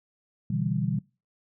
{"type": "chord", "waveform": "sine", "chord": "E minor seventh", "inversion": "second", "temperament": "equal", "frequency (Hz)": [123.47, 146.83, 164.81, 196], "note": ["B2", "D3", "E3", "G3"], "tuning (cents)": [0, 0, 0, 0], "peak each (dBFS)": -30, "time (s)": [0.5, 0.99], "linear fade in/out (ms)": 5, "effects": ["noise-tail reverb RT60 0.3 s tail -23 dB re dry"]}